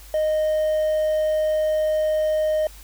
triangle tone with hard clipping, 619 Hz, D#5, 9 cents flat, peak -19 dBFS, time 0.14-2.67 s, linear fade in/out 2 ms, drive 5 dB, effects added 50 Hz sine -42 dBFS peak until 2.83 s + white hiss -47 dBFS RMS until 2.83 s

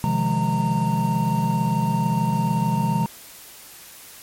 triangle tone cluster, 129.9 / 156.6 / 174.4 / 208 / 921 Hz, C3 / D#3 / F3 / G#3 / A#5, -12 / +11 / -2 / +3 / -21 cents, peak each -23 dBFS, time 0.04-3.06 s, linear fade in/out 0 ms, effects white hiss -43 dBFS RMS until 4.22 s + MP3 64 kbps

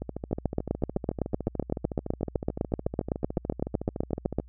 two click trains, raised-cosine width 2 ms, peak -12 / -19 dBFS, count 33 / 61, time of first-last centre 0.33-4.386 / 0.02-4.4 s, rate 7.89 / 13.7 Hz, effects added 60 Hz sine -47 dBFS peak until 4.48 s

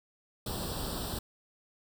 pink noise with comb filter, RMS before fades -36 dBFS, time 0.46-1.19 s, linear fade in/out 5 ms, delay 0.23 ms, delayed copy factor +0.85, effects none

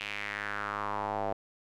square tone with band-pass filter sweep, 51.4 Hz, G#1, 17 cents flat, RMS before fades -35 dBFS, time 0-1.33 s, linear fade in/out 5 ms, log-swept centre 2700 to 670 Hz, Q 3.3, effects none

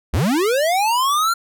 square linear sweep, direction up, 53 to 1396.9 Hz, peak -16 dBFS, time 0.13-1.34 s, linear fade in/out 10 ms, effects none

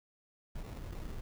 brown noise with sample-and-hold, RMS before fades -42 dBFS, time 0.55-1.21 s, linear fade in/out 5 ms, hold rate 1575 Hz, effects none

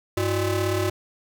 30% pulse ring-modulated tone, 233.1 Hz, A#3, in tune, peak -16 dBFS, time 0.17-0.9 s, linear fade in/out 5 ms, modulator 135 Hz, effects none

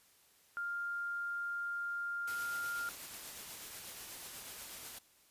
sine tone, 1400 Hz, F6, 4 cents sharp, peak -36 dBFS, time 0.57-2.89 s, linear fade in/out 0 ms
white noise with tremolo, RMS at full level -46 dBFS, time 2.27-4.99 s, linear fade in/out 10 ms, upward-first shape triangle, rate 8.2 Hz, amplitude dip 30%
effects white hiss -67 dBFS RMS until 5.3 s + resampled to 32000 Hz

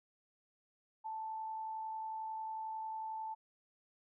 sine tone with amplitude modulation, 880 Hz, A5, in tune, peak -38 dBFS, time 1.04-3.35 s, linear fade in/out 20 ms, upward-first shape sine, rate 51.1 Hz, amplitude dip 25%, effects none

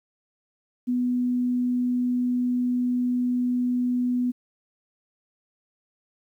sine tone, 247.3 Hz, B3, 3 cents sharp, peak -21 dBFS, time 0.87-4.32 s, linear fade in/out 20 ms, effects 10-bit

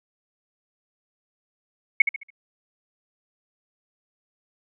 sine tone with echo, 2200 Hz, C#7, 14 cents flat, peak -9 dBFS, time 2-2.02 s, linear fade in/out 5 ms, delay 71 ms, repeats 4, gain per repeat -9 dB, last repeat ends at 2.304 s, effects none

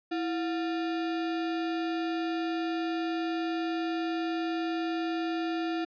sine tone with sample-and-hold, 330 Hz, E4, 2 cents sharp, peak -28 dBFS, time 0.11-5.85 s, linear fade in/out 10 ms, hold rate 1050 Hz, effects resampled to 11025 Hz

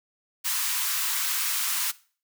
white high-pass noise, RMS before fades -27 dBFS, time 0.44-1.92 s, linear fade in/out 20 ms, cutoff 930 Hz, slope 48 dB/octave, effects noise-tail reverb RT60 0.4 s tail -19 dB re dry

